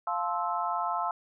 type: chord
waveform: sine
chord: F major seventh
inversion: none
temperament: just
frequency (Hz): 698.5 / 873.1 / 1047.7 / 1309.6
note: F5 / A5 / C6 / E6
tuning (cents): 0 / -14 / +2 / -12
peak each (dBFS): -33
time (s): 0.07-1.11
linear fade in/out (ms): 2
effects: none